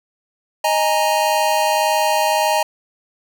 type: chord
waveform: square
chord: D# suspended fourth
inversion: none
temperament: equal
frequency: 622.3 / 830.6 / 932.3 Hz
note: D#5 / G#5 / A#5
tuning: 0 / 0 / 0 cents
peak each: -20 dBFS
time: 0.64-2.63 s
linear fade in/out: 5 ms
effects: none